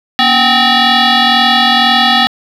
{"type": "tone with frequency modulation", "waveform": "sine", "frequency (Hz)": 1318.5, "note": "E6", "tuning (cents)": 0, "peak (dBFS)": -5, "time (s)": [0.19, 2.27], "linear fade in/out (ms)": 0, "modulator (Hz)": 519, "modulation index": 5.4, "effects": ["tanh soft clip ceiling -2 dBFS", "7-bit"]}